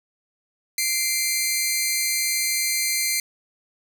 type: tone pair together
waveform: 10% pulse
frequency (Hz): 2087 / 2343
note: C7 / D7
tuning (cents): -5 / -5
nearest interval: major second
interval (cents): 200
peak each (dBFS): -13 / -18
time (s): 0.78-3.2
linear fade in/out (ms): 2
effects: none